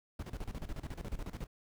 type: noise with tremolo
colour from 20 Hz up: brown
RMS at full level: -39 dBFS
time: 0.19-1.47 s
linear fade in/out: 5 ms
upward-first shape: square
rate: 14 Hz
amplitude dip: 80%
effects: none